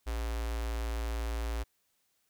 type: tone with notch filter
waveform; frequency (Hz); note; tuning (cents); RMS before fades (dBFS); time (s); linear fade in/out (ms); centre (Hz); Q
square; 56.8; A#1; -44; -34; 0.06-1.64; 20; 150; 0.54
effects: white hiss -75 dBFS RMS until 2.29 s